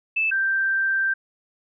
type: tone pair in turn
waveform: sine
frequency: 2630 / 1569.2 Hz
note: E7 / G6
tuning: -5 / +1 cents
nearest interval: major sixth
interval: 894 cents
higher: first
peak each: -19 dBFS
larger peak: neither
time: 0.16-0.31 / 0.31-1.14 s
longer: second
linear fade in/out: 10 ms
effects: none